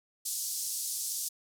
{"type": "band-pass noise", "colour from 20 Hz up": "white", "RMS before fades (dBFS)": -35, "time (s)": [0.25, 1.29], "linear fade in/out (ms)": 10, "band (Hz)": [4900, 12000], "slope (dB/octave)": 24, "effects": []}